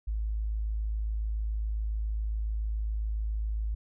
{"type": "tone", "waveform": "sine", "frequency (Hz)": 53.6, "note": "A1", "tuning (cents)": -45, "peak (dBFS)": -28, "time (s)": [0.07, 3.75], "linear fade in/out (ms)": 10, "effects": []}